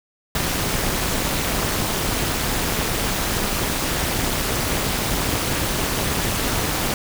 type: noise with amplitude modulation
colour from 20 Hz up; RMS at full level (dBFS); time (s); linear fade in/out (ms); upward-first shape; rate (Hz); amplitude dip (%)
pink; -19; 0.35-6.94; 2; sine; 218; 75
effects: none